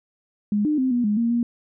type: tone with pitch steps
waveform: sine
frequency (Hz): 207.1 / 301.9 / 259.6 / 242.5 / 208.5 / 232.8 / 237.2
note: G#3 / D4 / C4 / B3 / G#3 / A#3 / A#3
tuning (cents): -5 / +48 / -13 / -31 / +7 / -2 / +30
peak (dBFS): -18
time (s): 0.52-1.43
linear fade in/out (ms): 2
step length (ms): 130
effects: none